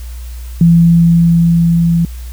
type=tone with level ramp; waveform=sine; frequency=168.7 Hz; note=E3; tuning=40 cents sharp; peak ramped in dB=-3 to -8 dBFS; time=0.61-2.05 s; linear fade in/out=2 ms; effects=added 60 Hz sine -23 dBFS peak until 2.32 s + white hiss -40 dBFS RMS until 2.32 s

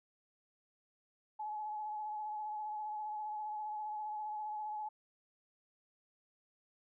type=tone with vibrato; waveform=sine; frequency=850 Hz; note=G#5; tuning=40 cents sharp; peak=-38 dBFS; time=1.39-4.89 s; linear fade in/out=10 ms; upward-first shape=sine; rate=15 Hz; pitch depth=24 cents each way; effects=none

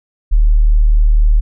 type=tone; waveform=sine; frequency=38 Hz; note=D#1; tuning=40 cents flat; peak=-6 dBFS; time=0.31-1.41 s; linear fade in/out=20 ms; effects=none

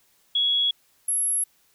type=tone pair in turn; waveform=sine; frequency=3346 / 11196 Hz; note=G#7 / F9; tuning=+12 / +3 cents; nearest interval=octave + major sixth; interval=2091 cents; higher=second; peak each=-19 / -21 dBFS; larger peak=first; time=0.35-0.71 / 1.08-1.44 s; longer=neither; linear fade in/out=5 ms; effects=white hiss -63 dBFS RMS until 1.74 s

